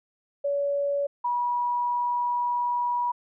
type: tone pair in turn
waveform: sine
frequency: 567 / 969.2 Hz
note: C#5 / B5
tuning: +39 / -33 cents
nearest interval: major sixth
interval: 928 cents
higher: second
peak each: -23 dBFS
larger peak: neither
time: 0.44-1.07 / 1.24-3.12 s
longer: second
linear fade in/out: 10 ms
effects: none